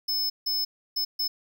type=tone bursts at uneven times; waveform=square; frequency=5220 Hz; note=E8; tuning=18 cents flat; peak=-25 dBFS; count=4; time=0.08-0.3 / 0.46-0.65 / 0.96-1.05 / 1.19-1.28 s; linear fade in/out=10 ms; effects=none